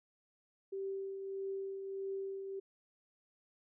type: tone with tremolo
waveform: sine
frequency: 389.1 Hz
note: G4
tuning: 13 cents flat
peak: -36 dBFS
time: 0.72-2.6 s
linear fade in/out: 10 ms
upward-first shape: triangle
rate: 1.6 Hz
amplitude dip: 45%
effects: none